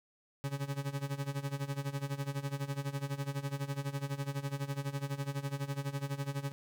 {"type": "tone with tremolo", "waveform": "40% pulse", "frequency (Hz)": 139.6, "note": "C#3", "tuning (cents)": 13, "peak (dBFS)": -31, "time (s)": [0.44, 6.52], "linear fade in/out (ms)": 0, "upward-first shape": "sine", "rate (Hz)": 12, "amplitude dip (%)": 85, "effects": []}